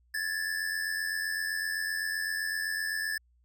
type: tone pair together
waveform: square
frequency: 1672.2 / 1760 Hz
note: G#6 / A6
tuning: +11 / 0 cents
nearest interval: minor second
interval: 89 cents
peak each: -35 / -33 dBFS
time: 0.14-3.18 s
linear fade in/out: 5 ms
effects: added 60 Hz sine -63 dBFS peak until 3.44 s